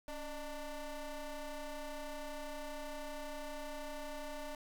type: ring-modulated tone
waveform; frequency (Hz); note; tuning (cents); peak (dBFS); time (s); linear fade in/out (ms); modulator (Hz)
30% pulse; 293.7; D4; 0; -36; 0.08-4.55; 2; 310
effects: none